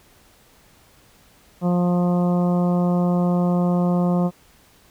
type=harmonic tone; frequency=176.9 Hz; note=F3; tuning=23 cents sharp; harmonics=1 / 2 / 3 / 4 / 5 / 6 / 7; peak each=-17 / -28 / -27 / -30 / -36 / -35 / -39 dBFS; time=1.61-4.31 s; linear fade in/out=50 ms; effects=pink hiss -54 dBFS RMS until 4.9 s